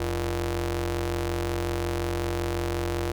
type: ring-modulated tone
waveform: sawtooth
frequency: 129.5 Hz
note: C3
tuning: 17 cents flat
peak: -19 dBFS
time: 0-3.12 s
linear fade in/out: 5 ms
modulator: 217 Hz
effects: none